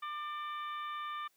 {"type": "harmonic tone with a mistuned harmonic", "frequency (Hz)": 597, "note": "D5", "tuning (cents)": 28, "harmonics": [2, 3, 4, 5, 6], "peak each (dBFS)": [-38, -48, -51, -54, -52], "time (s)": [0.02, 1.28], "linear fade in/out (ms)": 10, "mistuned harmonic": 4, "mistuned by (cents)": -38, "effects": ["white hiss -73 dBFS RMS until 1.36 s", "high-pass 100 Hz 12 dB/octave"]}